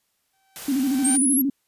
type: tone with exponential growth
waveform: sawtooth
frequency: 773 Hz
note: G5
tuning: 24 cents flat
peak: -26 dBFS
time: 0.33-1.16 s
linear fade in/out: 5 ms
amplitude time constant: 180 ms
type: noise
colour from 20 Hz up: white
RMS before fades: -36 dBFS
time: 0.56-1.17 s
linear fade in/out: 0 ms
type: tone with vibrato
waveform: sine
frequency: 268.3 Hz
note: C4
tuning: 44 cents sharp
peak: -19 dBFS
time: 0.68-1.5 s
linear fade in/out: 5 ms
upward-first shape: square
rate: 13 Hz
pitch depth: 88 cents each way
type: linear sweep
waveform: sine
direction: up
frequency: 8372 to 11590 Hz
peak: -19 dBFS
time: 1.04-1.42 s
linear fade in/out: 10 ms
effects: white hiss -71 dBFS RMS until 1.67 s + resampled to 32000 Hz